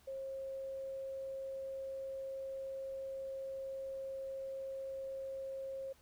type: tone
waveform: sine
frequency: 537 Hz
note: C5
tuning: 45 cents sharp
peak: -40 dBFS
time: 0.07-5.93 s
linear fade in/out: 10 ms
effects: added 69 Hz sine -70 dBFS peak until 6.01 s + pink hiss -67 dBFS RMS until 6.01 s